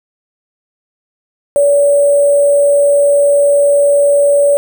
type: tone with sample-and-hold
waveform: sine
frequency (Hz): 570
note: C#5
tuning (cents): +48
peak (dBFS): -6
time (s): 1.56-4.57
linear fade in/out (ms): 0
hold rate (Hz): 8820
effects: none